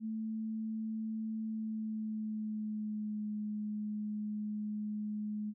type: tone with pitch glide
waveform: sine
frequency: 220 to 211 Hz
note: A3 to G#3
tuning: 0 to +28 cents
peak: -35 dBFS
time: 0-5.54 s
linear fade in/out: 50 ms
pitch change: -72 cents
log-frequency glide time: 1.44-3.28 s
effects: none